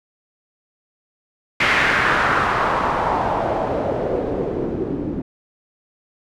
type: noise with low-pass filter sweep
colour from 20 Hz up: white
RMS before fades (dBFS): -20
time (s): 1.6-5.22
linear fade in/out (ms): 5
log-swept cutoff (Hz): 2100 to 280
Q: 2.4
effects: none